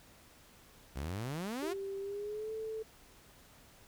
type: exponential sweep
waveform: sawtooth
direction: up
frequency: 61.74 to 377.2 Hz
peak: -33 dBFS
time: 0.95-1.74 s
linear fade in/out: 20 ms
type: tone with pitch glide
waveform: sine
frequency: 392 to 440 Hz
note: G4 to A4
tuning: 0 to 0 cents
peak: -37 dBFS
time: 1.62-2.83 s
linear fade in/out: 10 ms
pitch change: +200 cents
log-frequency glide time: 2-2.52 s
effects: pink hiss -60 dBFS RMS until 3.87 s

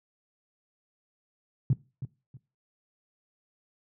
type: tone with echo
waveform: sine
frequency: 131.5 Hz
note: C3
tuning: 9 cents sharp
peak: -18 dBFS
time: 1.7-1.73 s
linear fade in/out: 2 ms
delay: 320 ms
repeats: 2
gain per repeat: -12 dB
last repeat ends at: 2.37 s
effects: noise-tail reverb RT60 0.3 s tail -20 dB re dry + high-pass 80 Hz 12 dB/octave

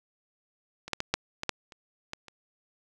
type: clicks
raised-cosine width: 0.2 ms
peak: -23 / -10 / -12 / -7 / -15 / -9 / -30 / -18 / -29 dBFS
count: 9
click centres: 0.88 / 0.933 / 1.004 / 1.14 / 1.434 / 1.493 / 1.722 / 2.134 / 2.283 s
effects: none

